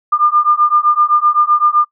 sine beating tone pair, 1200 / 1207.8 Hz, D6 / D6, +37 / +48 cents, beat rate 7.8 Hz, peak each -12 dBFS, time 0.12-1.85 s, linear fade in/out 10 ms, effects noise-tail reverb RT60 0.1 s tail -25 dB re dry

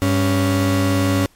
35% pulse tone pair together, 98.5 / 279 Hz, G2 / C#4, +9 / +11 cents, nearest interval octave + tritone, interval 1802 cents, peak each -16 dBFS, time 0.02-1.26 s, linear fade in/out 0 ms, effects pink hiss -54 dBFS RMS until 1.35 s + MP3 64 kbps

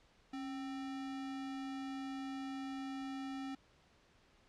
sine tone with sample-and-hold, 272.1 Hz, C#4, 32 cents flat, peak -40 dBFS, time 0.33-3.55 s, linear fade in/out 5 ms, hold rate 1050 Hz, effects pink hiss -68 dBFS RMS until 4.48 s + low-pass 5000 Hz 12 dB/octave

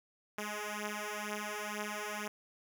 5% pulse beating tone pair, 208.5 / 210.6 Hz, G#3 / G#3, +7 / +24 cents, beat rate 2.1 Hz, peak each -29 dBFS, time 0.38-2.28 s, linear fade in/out 5 ms, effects none

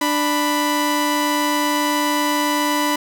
sawtooth tone pair together, 295.4 / 987.8 Hz, D4 / B5, +10 / 0 cents, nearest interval octave + major sixth, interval 2090 cents, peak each -16 dBFS, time 0.01-2.96 s, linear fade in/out 5 ms, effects none

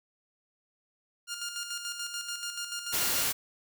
10% pulse tone with tremolo, 1409 Hz, F6, 15 cents sharp, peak -25 dBFS, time 1.27-3.3 s, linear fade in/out 50 ms, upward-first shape square, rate 6.9 Hz, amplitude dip 50%
white noise, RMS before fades -29 dBFS, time 2.92-3.33 s, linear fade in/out 20 ms
effects none

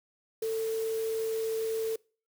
sine tone in noise, 446.2 Hz, A4, 24 cents sharp, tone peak -28 dBFS, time 0.42-1.96 s, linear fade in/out 5 ms, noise white, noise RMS -45 dBFS, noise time 0.42-1.96 s, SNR +14 dB, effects noise-tail reverb RT60 0.4 s tail -25 dB re dry

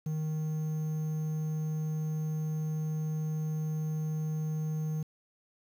triangle tone with quantisation, 155.56 Hz, D#3, in tune, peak -28 dBFS, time 0.06-5.03 s, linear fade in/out 5 ms, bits 9, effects none

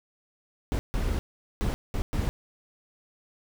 brown noise bursts at uneven times, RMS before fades -27 dBFS, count 5, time 0.72-0.79 / 0.94-1.19 / 1.61-1.74 / 1.94-2.02 / 2.13-2.29 s, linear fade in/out 0 ms, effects none

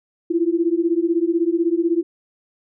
sine beating tone pair, 329.6 / 345.6 Hz, E4 / F4, 0 / -18 cents, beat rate 16 Hz, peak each -19 dBFS, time 0.3-2.03 s, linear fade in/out 10 ms, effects none

